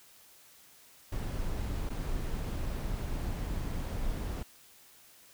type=noise with dropouts; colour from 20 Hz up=brown; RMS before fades=-34 dBFS; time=1.12-4.43 s; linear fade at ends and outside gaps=5 ms; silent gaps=1.892-1.902 s; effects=white hiss -58 dBFS RMS until 5.33 s